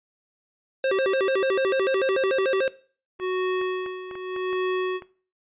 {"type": "tone with vibrato", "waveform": "square", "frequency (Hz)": 452.3, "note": "A4", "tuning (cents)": 48, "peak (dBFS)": -21, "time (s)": [0.84, 2.68], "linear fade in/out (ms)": 2, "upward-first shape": "square", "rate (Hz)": 6.8, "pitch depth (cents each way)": 280}
{"type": "tone with tremolo", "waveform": "square", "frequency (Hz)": 370, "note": "F#4", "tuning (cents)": 0, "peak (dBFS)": -22, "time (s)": [3.19, 5.01], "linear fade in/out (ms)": 50, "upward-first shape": "sine", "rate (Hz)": 0.83, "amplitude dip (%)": 75}
{"type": "clicks", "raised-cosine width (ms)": 0.5, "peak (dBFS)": -26, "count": 8, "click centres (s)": [3.199, 3.614, 3.862, 4.112, 4.154, 4.363, 4.53, 5.022]}
{"effects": ["noise-tail reverb RT60 0.4 s tail -18 dB re dry", "resampled to 8000 Hz"]}